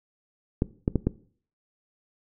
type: clicks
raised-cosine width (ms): 3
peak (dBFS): -9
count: 4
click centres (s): 0.621 / 0.879 / 0.957 / 1.07
effects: noise-tail reverb RT60 0.5 s tail -19 dB re dry